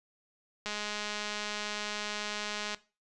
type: click train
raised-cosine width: 0.2 ms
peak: -19 dBFS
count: 437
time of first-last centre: 0.66-2.746 s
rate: 209 Hz
effects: noise-tail reverb RT60 0.3 s tail -17 dB re dry + resampled to 24000 Hz